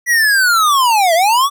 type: linear two-way sweep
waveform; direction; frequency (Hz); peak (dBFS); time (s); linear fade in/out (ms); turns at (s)
square; down then up; 1965 to 639 to 1174; -10; 0.06-1.5; 50; 1.14
effects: none